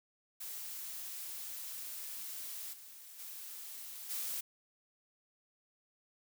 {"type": "noise with level steps", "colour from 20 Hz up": "blue", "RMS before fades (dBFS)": [-44, -53, -47, -39], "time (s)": [0.4, 4.41], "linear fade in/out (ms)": 10, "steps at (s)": [2.72, 3.18, 4.09], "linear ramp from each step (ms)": 20, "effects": []}